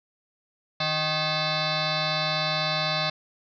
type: tone with frequency modulation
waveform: sine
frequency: 1700 Hz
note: G#6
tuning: 40 cents sharp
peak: -23 dBFS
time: 0.8-3.1 s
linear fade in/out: 5 ms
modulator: 464 Hz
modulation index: 6.2
effects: none